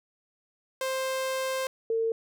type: tone pair in turn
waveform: sawtooth / sine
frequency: 525 / 452.5 Hz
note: C5 / A4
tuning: +6 / +48 cents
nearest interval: minor third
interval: 258 cents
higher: first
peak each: -24 dBFS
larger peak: neither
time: 0.81-1.67 / 1.9-2.12 s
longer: first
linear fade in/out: 2 ms
effects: none